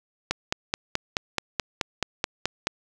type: click train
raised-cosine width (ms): 0.2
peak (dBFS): -6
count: 12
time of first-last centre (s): 0.31-2.671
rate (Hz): 4.66
effects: none